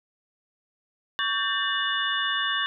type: tone cluster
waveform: sine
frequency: 1129 / 1579 / 1795 / 2911 / 3539 Hz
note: C#6 / G6 / A6 / F#7 / A7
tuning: +31 / +12 / +34 / -29 / +9 cents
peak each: -30 dBFS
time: 1.19-2.66 s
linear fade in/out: 0 ms
effects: none